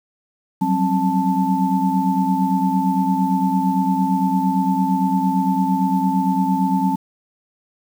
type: tone cluster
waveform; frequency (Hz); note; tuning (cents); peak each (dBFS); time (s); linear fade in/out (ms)
sine; 183.8 / 192.6 / 267.7 / 880; F#3 / G3 / C4 / A5; -11 / -30 / +40 / 0; -21; 0.61-6.96; 10
effects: 7-bit

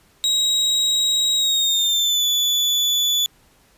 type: tone with pitch glide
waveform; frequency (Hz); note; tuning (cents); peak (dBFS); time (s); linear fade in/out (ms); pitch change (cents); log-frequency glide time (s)
35% pulse; 3819 to 3462; A#7 to A7; +41 to -29; -15; 0.24-3.26; 0; -170; 1.36-2.26
effects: pink hiss -56 dBFS RMS until 3.77 s + resampled to 32000 Hz

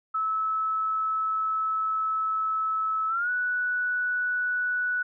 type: tone with pitch glide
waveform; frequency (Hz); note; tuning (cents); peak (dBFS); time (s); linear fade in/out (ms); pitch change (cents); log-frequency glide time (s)
sine; 1301 to 1477.3; E6 to F#6; -23 to -3; -24; 0.14-5.03; 10; +220; 3.08-3.3
effects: none

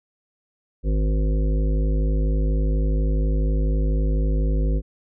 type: harmonic tone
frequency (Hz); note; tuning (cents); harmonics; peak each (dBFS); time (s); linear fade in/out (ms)
52.1; G#1; +6; 1 / 3 / 5 / 7 / 9 / 10; -18 / -28 / -32 / -35 / -37 / -38; 0.83-4.82; 50
effects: none

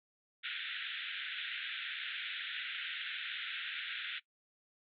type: band-pass noise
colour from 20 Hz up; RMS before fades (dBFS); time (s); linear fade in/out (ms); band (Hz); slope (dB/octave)
white; -41; 0.43-4.2; 20; 1400 to 3700; 96
effects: noise-tail reverb RT60 0.1 s tail -20 dB re dry + MP3 64 kbps

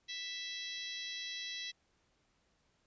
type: harmonic tone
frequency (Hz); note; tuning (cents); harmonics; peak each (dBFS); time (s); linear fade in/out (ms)
659.3; E5; 0; 3 / 4 / 5 / 6 / 7 / 8 / 9; -47 / -50 / -46 / -44 / -55 / -51 / -53; 0.08-1.72; 20
effects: pink hiss -75 dBFS RMS until 2.86 s + resampled to 16000 Hz

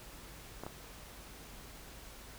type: clicks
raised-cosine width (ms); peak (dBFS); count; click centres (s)
1; -27; 2; 0.636 / 0.665
effects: added 50 Hz sine -56 dBFS peak until 2.38 s + pink hiss -52 dBFS RMS until 2.38 s

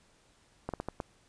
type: slowing click train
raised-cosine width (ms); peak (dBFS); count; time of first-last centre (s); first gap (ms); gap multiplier
1; -20; 5; 0.69-1.002; 47; 1.35
effects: pink hiss -65 dBFS RMS until 1.28 s + resampled to 22050 Hz

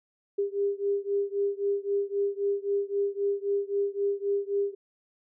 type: beating tone pair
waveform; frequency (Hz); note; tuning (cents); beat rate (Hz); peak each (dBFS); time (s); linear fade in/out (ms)
sine; 399.8 / 403.6; G4 / G#4; +34 / -49; 3.8; -28 / -29; 0.38-4.75; 10
effects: none

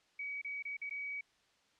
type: tone with dropouts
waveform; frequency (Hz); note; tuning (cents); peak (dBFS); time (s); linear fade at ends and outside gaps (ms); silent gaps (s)
sine; 2268; C#7; +39; -38; 0.19-1.21; 5; 0.416-0.446 / 0.625-0.651 / 0.769-0.815 / 0.896-0.908
effects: white hiss -71 dBFS RMS until 1.79 s + low-pass 5000 Hz 12 dB/octave

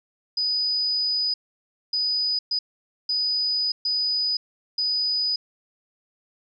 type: tone bursts at uneven times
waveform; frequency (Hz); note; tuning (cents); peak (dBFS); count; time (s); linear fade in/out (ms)
sine; 4975; D#8; -1; -21; 6; 0.37-1.34 / 1.93-2.39 / 2.51-2.59 / 3.09-3.72 / 3.85-4.37 / 4.78-5.36; 5
effects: none

